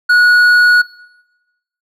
sine tone with hard clipping, 1459 Hz, F#6, 25 cents flat, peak -8 dBFS, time 0.09-0.82 s, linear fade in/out 10 ms, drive 5 dB, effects noise-tail reverb RT60 1.0 s tail -20 dB re dry

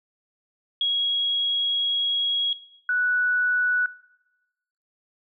sine tone pair in turn, 3310 / 1477.8 Hz, G#7 / F#6, -6 / -3 cents, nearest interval octave + major second, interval 1397 cents, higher first, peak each -20 dBFS, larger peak neither, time 0.81-2.53 / 2.89-3.86 s, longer first, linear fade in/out 2 ms, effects noise-tail reverb RT60 1.0 s tail -20 dB re dry

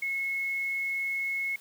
sine tone, 2181 Hz, C#7, 29 cents flat, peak -28 dBFS, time 0.02-1.56 s, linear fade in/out 5 ms, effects white hiss -54 dBFS RMS until 1.6 s + high-pass 100 Hz 12 dB/octave

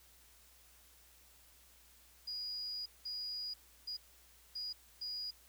sine tone bursts at uneven times, 4896 Hz, D#8, 29 cents flat, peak -39 dBFS, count 5, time 2.27-2.86 / 3.05-3.54 / 3.87-3.97 / 4.55-4.73 / 5.01-5.31 s, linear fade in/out 10 ms, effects added 60 Hz sine -68 dBFS peak until 5.48 s + white hiss -64 dBFS RMS until 5.48 s

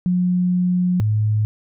sine tone pair in turn, 180 / 107.03 Hz, F#3 / A2, -47 / -47 cents, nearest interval major sixth, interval 900 cents, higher first, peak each -15 dBFS, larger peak neither, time 0.06-1 / 1-1.45 s, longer first, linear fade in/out 0 ms, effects none

